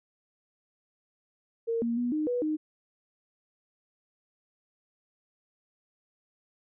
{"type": "tone with pitch steps", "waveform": "sine", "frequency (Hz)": [459.7, 233.8, 243, 306.6, 489.5, 308.3], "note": ["A#4", "A#3", "B3", "D#4", "B4", "D#4"], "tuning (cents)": [-24, 5, -28, -25, -15, -16], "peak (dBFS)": -26, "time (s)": [1.67, 2.57], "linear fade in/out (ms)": 20, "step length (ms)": 150, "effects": []}